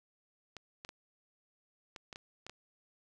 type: clicks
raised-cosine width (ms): 0.2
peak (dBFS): -28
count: 8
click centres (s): 0.567 / 0.849 / 0.891 / 1.962 / 2.128 / 2.159 / 2.466 / 2.496
effects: none